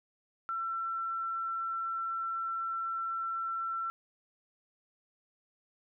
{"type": "tone", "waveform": "sine", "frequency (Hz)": 1346, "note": "E6", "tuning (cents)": 36, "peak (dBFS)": -32, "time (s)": [0.49, 3.9], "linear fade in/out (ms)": 0, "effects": []}